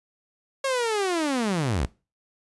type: linear sweep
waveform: sawtooth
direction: down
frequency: 550 to 51.9 Hz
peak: -19 dBFS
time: 0.64-1.86 s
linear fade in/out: 5 ms
effects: noise-tail reverb RT60 0.3 s tail -21 dB re dry + resampled to 24000 Hz